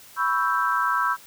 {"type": "chord", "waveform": "sine", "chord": "C# half-diminished seventh", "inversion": "third", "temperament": "equal", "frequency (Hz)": [987.8, 1108.7, 1318.5, 1568], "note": ["B5", "C#6", "E6", "G6"], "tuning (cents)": [0, 0, 0, 0], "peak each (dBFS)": [-26, -27, -24, -26], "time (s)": [0.16, 1.17], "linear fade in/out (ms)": 50, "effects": ["white hiss -48 dBFS RMS until 1.26 s"]}